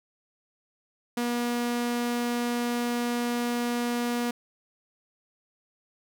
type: tone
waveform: sawtooth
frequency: 240.1 Hz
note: B3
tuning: 49 cents flat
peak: -22 dBFS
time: 1.17-4.31 s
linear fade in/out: 5 ms
effects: none